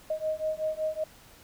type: beating tone pair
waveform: sine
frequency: 622.3 / 627.6 Hz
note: D#5 / D#5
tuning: 0 / +15 cents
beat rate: 5.3 Hz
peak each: -31 dBFS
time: 0.1-1.04 s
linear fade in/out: 5 ms
effects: pink hiss -54 dBFS RMS until 1.43 s